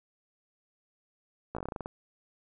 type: slowing click train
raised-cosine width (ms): 1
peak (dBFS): -22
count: 11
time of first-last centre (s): 1.55-1.859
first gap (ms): 16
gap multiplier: 1.14
effects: none